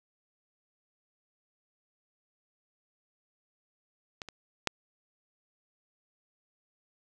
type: clicks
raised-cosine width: 0.2 ms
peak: -21 / -25 / -9 dBFS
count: 3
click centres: 4.218 / 4.287 / 4.673 s
effects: none